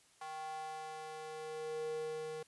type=tone with high-pass filter sweep; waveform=square; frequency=156.3 Hz; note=D#3; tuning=8 cents sharp; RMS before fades=-43 dBFS; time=0.21-2.43 s; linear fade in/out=5 ms; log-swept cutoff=870 to 380 Hz; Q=4.9; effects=white hiss -67 dBFS RMS until 2.47 s + resampled to 24000 Hz